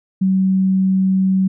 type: tone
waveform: sine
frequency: 189.7 Hz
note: F#3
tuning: 43 cents sharp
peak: -12 dBFS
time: 0.21-1.48 s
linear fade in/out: 10 ms
effects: none